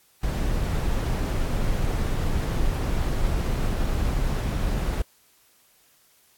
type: noise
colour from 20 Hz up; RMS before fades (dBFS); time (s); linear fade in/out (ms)
brown; -24; 0.23-5.02; 5
effects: white hiss -60 dBFS RMS until 6.37 s + AAC 64 kbps